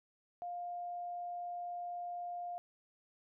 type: tone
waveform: sine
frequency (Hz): 704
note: F5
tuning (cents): +14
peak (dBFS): -39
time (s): 0.42-2.58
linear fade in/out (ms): 0
effects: none